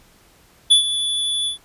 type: tone with ADSR envelope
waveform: square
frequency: 3452 Hz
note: A7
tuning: 34 cents flat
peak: -8 dBFS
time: 0.7-1.58 s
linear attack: 16 ms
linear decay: 110 ms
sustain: -12 dB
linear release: 110 ms
effects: pink hiss -53 dBFS RMS until 1.64 s + resampled to 32000 Hz